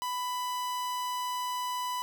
45% pulse tone, 994 Hz, B5, 11 cents sharp, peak -31 dBFS, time 0.02-2.02 s, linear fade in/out 0 ms, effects none

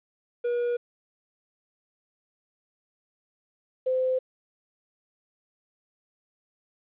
triangle / sine tone pair in turn, 481 / 514.9 Hz, B4 / C5, -46 / -28 cents, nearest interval minor second, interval 118 cents, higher second, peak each -22 dBFS, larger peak neither, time 0.44-0.77 / 3.86-4.19 s, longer neither, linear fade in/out 10 ms, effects resampled to 8000 Hz + 10-bit

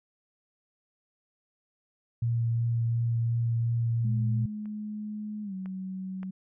sine tone with vibrato, 116.54 Hz, A#2, in tune, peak -24 dBFS, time 2.22-4.46 s, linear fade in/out 5 ms, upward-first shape triangle, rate 2.8 Hz, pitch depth 14 cents each way
sine tone with pitch glide, 211.4 to 188.34 Hz, G#3 to F#3, +31 to +31 cents, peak -33 dBFS, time 4.04-6.31 s, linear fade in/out 10 ms, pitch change -200 cents, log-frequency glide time 5.43-5.54 s
clicks, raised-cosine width 0.5 ms, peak -41 / -34 / -31 dBFS, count 3, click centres 4.657 / 5.659 / 6.231 s
effects none

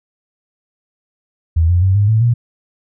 sine tone with pitch steps, 81.7 / 88.07 / 94.94 / 102.34 / 110.32 / 118.93 Hz, E2 / F2 / F#2 / G#2 / A2 / A#2, -15 / +15 / +45 / -25 / +5 / +35 cents, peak -9 dBFS, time 1.56-2.34 s, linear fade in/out 10 ms, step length 130 ms, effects none

